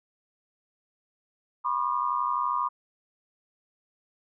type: tone cluster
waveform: sine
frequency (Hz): 983 / 1075 / 1206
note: B5 / C6 / D6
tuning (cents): -8 / +47 / +46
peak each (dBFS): -29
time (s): 1.64-2.69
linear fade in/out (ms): 20
effects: none

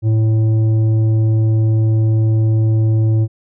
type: tone with tanh clipping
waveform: sine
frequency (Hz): 110.3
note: A2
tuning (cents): +5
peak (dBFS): -12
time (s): 0.02-3.28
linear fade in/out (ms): 50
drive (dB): 8
effects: none

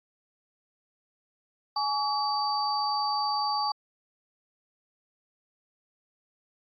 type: tone cluster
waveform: sine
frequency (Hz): 838 / 1138 / 4631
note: G#5 / C#6 / D8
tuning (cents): +15 / +45 / -25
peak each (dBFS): -28 / -31 / -31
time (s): 1.76-3.72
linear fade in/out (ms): 5
effects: AAC 64 kbps

